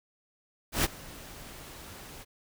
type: noise with ADSR envelope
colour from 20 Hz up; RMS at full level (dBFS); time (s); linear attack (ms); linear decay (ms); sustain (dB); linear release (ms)
pink; -24; 0.72-2.25; 120; 29; -22; 31
effects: none